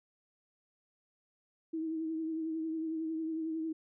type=tone with vibrato; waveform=sine; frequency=320.7 Hz; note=E4; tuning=48 cents flat; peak=-33 dBFS; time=1.73-3.73 s; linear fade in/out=10 ms; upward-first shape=triangle; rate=11 Hz; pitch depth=39 cents each way; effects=none